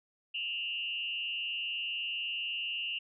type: tone with frequency modulation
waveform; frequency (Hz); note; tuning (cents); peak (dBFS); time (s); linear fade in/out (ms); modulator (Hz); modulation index
sine; 2800; F7; +4; -33; 0.34-2.99; 10; 176; 0.81
effects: none